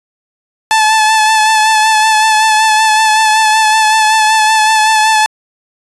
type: tone with vibrato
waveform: sawtooth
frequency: 870 Hz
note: A5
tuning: 20 cents flat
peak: -3 dBFS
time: 0.71-5.26 s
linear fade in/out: 0 ms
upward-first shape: sine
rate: 5.3 Hz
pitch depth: 27 cents each way
effects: resampled to 24000 Hz